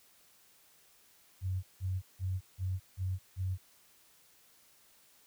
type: tone bursts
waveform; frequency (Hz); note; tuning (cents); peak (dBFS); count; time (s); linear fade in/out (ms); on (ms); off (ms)
sine; 93.3; F#2; +15; -31; 6; 1.41-3.58; 50; 220; 170
effects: white hiss -64 dBFS RMS until 5.26 s